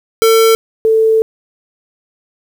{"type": "tone pair in turn", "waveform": ["square", "sine"], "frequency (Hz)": [450, 443.3], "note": ["A4", "A4"], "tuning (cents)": [39, 13], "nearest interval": "unison", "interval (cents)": 26, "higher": "first", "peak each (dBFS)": -7, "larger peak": "neither", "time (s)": [[0.22, 0.55], [0.85, 1.22]], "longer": "second", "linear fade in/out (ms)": 0, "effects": ["7-bit"]}